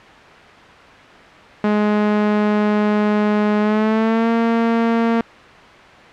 sawtooth tone with pitch glide, 209.7 to 230 Hz, G#3 to A#3, +17 to -23 cents, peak -10 dBFS, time 1.64-5.21 s, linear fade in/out 2 ms, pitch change +160 cents, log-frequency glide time 3.6-4.29 s, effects white hiss -40 dBFS RMS until 6.12 s + low-pass 2000 Hz 12 dB/octave

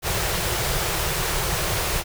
pink band-stop noise, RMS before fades -24 dBFS, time 0.02-2.04 s, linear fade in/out 50 ms, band 190 to 330 Hz, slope 96 dB/octave, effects none

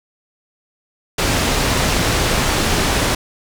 pink low-pass noise, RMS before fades -17 dBFS, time 1.18-3.15 s, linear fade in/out 5 ms, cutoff 8400 Hz, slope 12 dB/octave, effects none

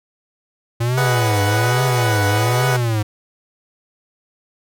square tone with vibrato, 114.8 Hz, A#2, 26 cents flat, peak -17 dBFS, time 0.8-3.03 s, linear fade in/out 10 ms, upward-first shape triangle, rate 1.2 Hz, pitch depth 260 cents each way
20% pulse chord, G# minor seventh, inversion none, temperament equal, 415.3 / 493.9 / 622.3 / 740 Hz, G#4 / B4 / D#5 / F#5, 0 / 0 / 0 / 0 cents, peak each -22 / -18 / -23 / -18 dBFS, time 0.97-2.77 s, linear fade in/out 10 ms
effects none

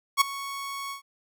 sawtooth tone with ADSR envelope, 1108.7 Hz, C#6, in tune, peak -11 dBFS, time 0.17-1.02 s, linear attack 40 ms, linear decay 11 ms, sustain -18 dB, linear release 110 ms, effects none

